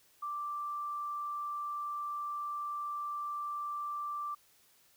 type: tone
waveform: sine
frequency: 1174.7 Hz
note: D6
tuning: in tune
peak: -35 dBFS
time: 0.22-4.35 s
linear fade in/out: 10 ms
effects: white hiss -66 dBFS RMS until 4.96 s